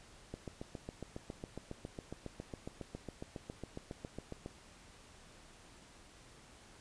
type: click train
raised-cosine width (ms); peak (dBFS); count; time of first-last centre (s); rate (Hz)
2; -29; 31; 0.34-4.461; 7.28
effects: pink hiss -59 dBFS RMS until 6.8 s + resampled to 22050 Hz